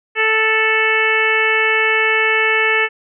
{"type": "harmonic tone with a mistuned harmonic", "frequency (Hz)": 440, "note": "A4", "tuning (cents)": 0, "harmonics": [1, 2, 3, 4, 5, 6, 7], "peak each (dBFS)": [-20, -25, -23, -17, -18, -20, -28], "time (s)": [0.15, 2.89], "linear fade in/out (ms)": 50, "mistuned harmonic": 7, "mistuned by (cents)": -46, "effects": []}